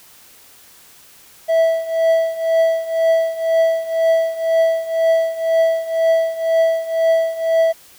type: tone with tremolo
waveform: triangle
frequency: 655 Hz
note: E5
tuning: 11 cents flat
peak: -8 dBFS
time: 1.48-7.73 s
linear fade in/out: 20 ms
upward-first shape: triangle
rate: 2 Hz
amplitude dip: 85%
effects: white hiss -46 dBFS RMS until 7.98 s